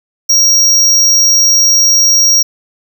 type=tone; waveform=square; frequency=5640 Hz; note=F8; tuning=16 cents sharp; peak=-6 dBFS; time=0.29-2.43 s; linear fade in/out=10 ms; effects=none